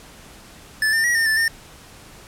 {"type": "tone with pitch steps", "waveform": "square", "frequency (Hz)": [1745, 1802, 1913, 1817, 1757, 1816], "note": ["A6", "A6", "A#6", "A#6", "A6", "A#6"], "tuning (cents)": [-15, 41, 44, -45, -3, -46], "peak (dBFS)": -17, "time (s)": [0.82, 1.48], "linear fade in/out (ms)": 2, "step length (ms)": 110, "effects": ["pink hiss -44 dBFS RMS until 2.27 s", "low-pass 12000 Hz 12 dB/octave"]}